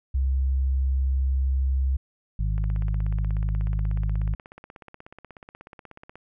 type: tone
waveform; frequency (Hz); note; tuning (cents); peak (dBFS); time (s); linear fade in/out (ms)
sine; 66.3; C2; +23; -20; 0.14-1.97; 10
type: harmonic tone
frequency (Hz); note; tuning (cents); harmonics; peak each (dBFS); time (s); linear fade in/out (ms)
52; G#1; +3; 1 / 2 / 3; -23 / -29 / -33; 2.39-4.35; 5
type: click train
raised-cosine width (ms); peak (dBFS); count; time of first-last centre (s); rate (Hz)
0.5; -28; 60; 2.58-6.156; 16.5
effects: none